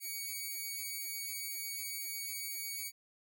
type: tone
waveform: 5% pulse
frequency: 2251 Hz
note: C#7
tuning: 26 cents sharp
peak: -29 dBFS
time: 0-2.92 s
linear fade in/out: 50 ms
effects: none